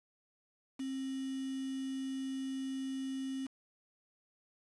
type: tone with quantisation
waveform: sine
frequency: 266.4 Hz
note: C4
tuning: 31 cents sharp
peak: -36 dBFS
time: 0.79-3.47 s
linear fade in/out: 10 ms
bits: 8
effects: resampled to 24000 Hz